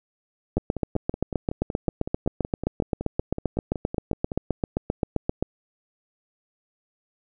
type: two click trains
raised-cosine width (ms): 2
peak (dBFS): -16 / -9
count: 21 / 38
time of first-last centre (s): 0.58-4.318 / 0.57-5.426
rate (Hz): 5.35 / 7.62
effects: none